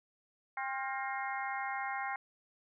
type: harmonic tone with a mistuned harmonic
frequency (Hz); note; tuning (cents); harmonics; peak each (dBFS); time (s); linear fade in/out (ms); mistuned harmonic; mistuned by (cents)
265.9; C4; +28; 3 / 4 / 5 / 6 / 7 / 8; -38 / -42 / -44 / -47 / -43 / -43; 0.57-2.16; 2; 5; +81
effects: none

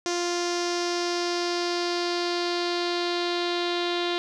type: tone with low-pass filter sweep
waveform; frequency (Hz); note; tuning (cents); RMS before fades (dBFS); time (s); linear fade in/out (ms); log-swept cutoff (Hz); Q
sawtooth; 349.2; F4; 0; -27; 0.06-4.18; 0; 5900 to 3800; 4
effects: none

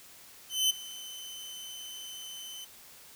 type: tone with ADSR envelope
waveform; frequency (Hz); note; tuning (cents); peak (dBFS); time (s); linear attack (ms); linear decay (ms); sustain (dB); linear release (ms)
sawtooth; 3047; G7; -50; -19; 0.49-2.65; 210; 12; -19; 10
effects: white hiss -53 dBFS RMS until 3.15 s

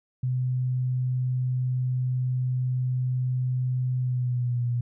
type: tone with pitch glide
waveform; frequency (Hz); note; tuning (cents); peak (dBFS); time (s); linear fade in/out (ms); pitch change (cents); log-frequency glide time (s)
sine; 127 to 120.78; B2 to B2; +49 to -38; -23; 0.23-4.81; 5; -87; 3.99-4.66
effects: none

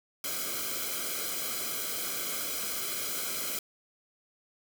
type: noise with comb filter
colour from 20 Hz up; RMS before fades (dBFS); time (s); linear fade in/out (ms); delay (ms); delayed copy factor
white; -34; 0.24-3.59; 2; 1.1; -0.95
effects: none

